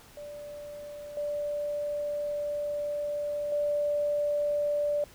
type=tone with level steps; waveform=sine; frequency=586 Hz; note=D5; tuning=4 cents flat; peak=-39 / -29 / -25 dBFS; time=0.17-5.04 s; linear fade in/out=2 ms; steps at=1.17 / 3.52 s; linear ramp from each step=2 ms; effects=pink hiss -54 dBFS RMS until 5.14 s